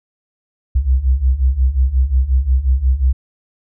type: beating tone pair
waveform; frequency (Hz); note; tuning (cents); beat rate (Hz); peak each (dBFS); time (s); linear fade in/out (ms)
sine; 61.74 / 67.34; B1 / C#2; 0 / -50; 5.6; -16 / -13; 0.75-3.13; 10
effects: none